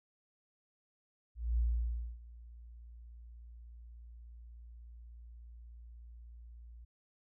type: tone with ADSR envelope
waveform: sine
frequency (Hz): 58.27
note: A#1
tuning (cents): 0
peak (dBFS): -27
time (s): 1.35-6.85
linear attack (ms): 230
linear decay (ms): 600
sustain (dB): -22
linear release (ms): 9
effects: none